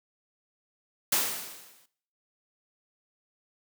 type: noise with exponential decay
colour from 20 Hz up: white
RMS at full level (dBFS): -23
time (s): 1.12-1.86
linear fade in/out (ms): 5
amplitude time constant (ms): 160
effects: noise-tail reverb RT60 0.6 s tail -19 dB re dry + high-pass 150 Hz 12 dB/octave